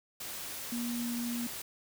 sine tone in noise, 238.1 Hz, A#3, 37 cents sharp, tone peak -33 dBFS, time 0.72-1.47 s, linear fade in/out 5 ms, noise white, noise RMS -41 dBFS, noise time 0.2-1.62 s, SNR +5 dB, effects none

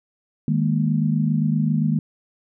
sine chord, D# suspended fourth, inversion none, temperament equal with one note detuned, 155.56 / 205.5 / 233.1 Hz, D#3 / G#3 / A#3, 0 / -18 / 0 cents, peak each -20 / -23 / -23 dBFS, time 0.48-1.99 s, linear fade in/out 2 ms, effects none

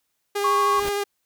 sawtooth tone with vibrato, 405.8 Hz, G#4, 40 cents flat, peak -19 dBFS, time 0.35-1.04 s, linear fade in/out 10 ms, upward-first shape sine, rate 13 Hz, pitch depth 13 cents each way
sine tone, 1108.7 Hz, C#6, in tune, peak -18 dBFS, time 0.44-0.8 s, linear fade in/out 5 ms
pink noise with exponential growth, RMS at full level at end -29 dBFS, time 0.63-0.89 s, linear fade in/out 2 ms, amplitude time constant 56 ms
effects white hiss -74 dBFS RMS until 1.25 s

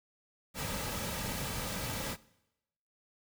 pink noise with comb filter, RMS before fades -37 dBFS, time 0.54-2.17 s, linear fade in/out 50 ms, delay 2.8 ms, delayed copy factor -0.5, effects noise-tail reverb RT60 0.9 s tail -21 dB re dry

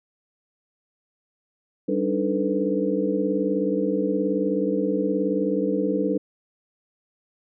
sine tone cluster, 194.2 / 287.8 / 306.7 / 441.5 / 498.4 Hz, G3 / D4 / D#4 / A4 / B4, -16 / -35 / -25 / +6 / +16 cents, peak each -27 dBFS, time 1.88-6.18 s, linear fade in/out 10 ms, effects none

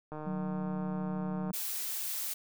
click train, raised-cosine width 1 ms, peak -28 dBFS, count 213, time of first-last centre 0.12-1.506 s, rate 153 Hz
sine tone, 185.7 Hz, F#3, 7 cents sharp, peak -33 dBFS, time 0.26-1.52 s, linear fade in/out 10 ms
blue noise, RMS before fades -36 dBFS, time 1.53-2.34 s, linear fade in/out 10 ms
effects none

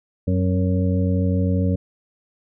harmonic tone with a mistuned harmonic, 92.5 Hz, F#2, in tune, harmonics 1 / 2 / 3 / 5 / 6, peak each -19 / -22 / -26 / -30 / -31 dBFS, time 0.27-1.76 s, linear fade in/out 10 ms, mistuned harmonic 3, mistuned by -31 cents, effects none

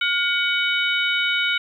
harmonic tone with a mistuned harmonic, 750 Hz, F#5, 23 cents sharp, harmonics 2 / 3 / 4 / 5, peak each -23 / -23 / -25 / -27 dBFS, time 0.01-1.58 s, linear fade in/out 5 ms, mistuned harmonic 2, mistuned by -84 cents, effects 9-bit

